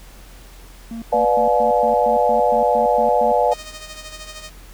triangle tone bursts, 228.7 Hz, A#3, 33 cents flat, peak -25 dBFS, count 11, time 0.91-3.32 s, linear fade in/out 2 ms, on 110 ms, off 120 ms
sine chord, B diminished seventh, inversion none, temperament just, 493.9 / 592.7 / 711.2 / 853.4 Hz, B4 / D5 / F5 / Ab5, 0 / +16 / +31 / +47 cents, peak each -19 dBFS, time 1.12-3.54 s, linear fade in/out 10 ms
5% pulse tone with tremolo, 620 Hz, D#5, 6 cents flat, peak -21 dBFS, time 3.51-4.5 s, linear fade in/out 10 ms, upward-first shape sine, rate 13 Hz, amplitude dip 60%
effects added 43 Hz sine -40 dBFS peak until 4.73 s + pink hiss -46 dBFS RMS until 4.73 s

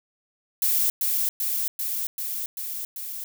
violet noise with echo, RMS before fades -22 dBFS, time 0.62-0.9 s, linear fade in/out 2 ms, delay 390 ms, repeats 6, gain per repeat -2 dB, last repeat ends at 3.24 s, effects none

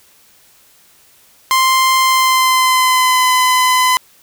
sawtooth tone with pitch glide, 1046.5 to 1013.8 Hz, C6 to B5, 0 to +45 cents, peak -6 dBFS, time 1.51-3.97 s, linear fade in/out 0 ms, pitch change -55 cents, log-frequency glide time 2-3.29 s, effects white hiss -49 dBFS RMS until 4.22 s

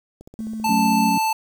click train, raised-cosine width 2 ms, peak -28 dBFS, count 12, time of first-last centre 0.21-0.924 s, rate 15.4 Hz
sine tone with vibrato, 220 Hz, A3, in tune, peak -26 dBFS, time 0.39-1.09 s, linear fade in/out 0 ms, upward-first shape sine, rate 8.3 Hz, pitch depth 13 cents each way
square tone, 881 Hz, A5, 2 cents sharp, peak -19 dBFS, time 0.64-1.33 s, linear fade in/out 5 ms
sine chord, F# minor, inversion none, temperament equal, 185 / 220 / 277.2 Hz, F#3 / A3 / C#4, 0 / 0 / 0 cents, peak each -24 dBFS, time 0.69-1.18 s, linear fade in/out 5 ms
effects 8-bit

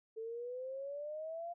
sine exponential sweep, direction up, 440 to 698.5 Hz, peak -40 dBFS, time 0.16-1.54 s, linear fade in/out 20 ms, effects none

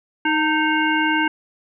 harmonic tone with a mistuned harmonic, 311.1 Hz, D#4, in tune, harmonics 1 / 3 / 5 / 7 / 9, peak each -21 / -22 / -21 / -26 / -27 dBFS, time 0.25-1.28 s, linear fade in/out 5 ms, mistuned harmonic 3, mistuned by -43 cents, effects none

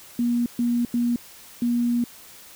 sine tone bursts at uneven times, 239.2 Hz, A#3, 45 cents sharp, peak -19 dBFS, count 4, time 0.19-0.46 / 0.59-0.85 / 0.94-1.16 / 1.62-2.04 s, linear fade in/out 2 ms, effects white hiss -46 dBFS RMS until 2.55 s

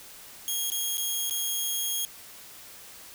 10% pulse tone with dropouts, 3269 Hz, G#7, 28 cents flat, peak -19 dBFS, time 0.48-2.05 s, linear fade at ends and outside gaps 0 ms, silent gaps 0.701-0.719 / 0.971-0.98 / 1.297-1.309 s, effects white hiss -47 dBFS RMS until 3.14 s

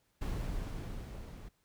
brown noise with level ramp, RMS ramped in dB -35 to -47 dBFS, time 0.21-1.49 s, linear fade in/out 10 ms, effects pink hiss -75 dBFS RMS until 1.64 s

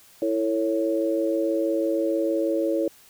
sine chord, A major, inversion second, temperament equal with one note detuned, 329.6 / 448.2 / 554.4 Hz, E4 / A4 / C#5, 0 / +32 / 0 cents, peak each -24 / -28 / -25 dBFS, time 0.22-2.88 s, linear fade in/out 2 ms, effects white hiss -53 dBFS RMS until 3.09 s

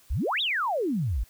sine exponential two-way sweep, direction up then down, 46.25 to 3898 to 46.25 Hz, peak -24 dBFS, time 0.1-1.24 s, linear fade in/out 10 ms, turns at 0.41 s, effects white hiss -58 dBFS RMS until 1.29 s

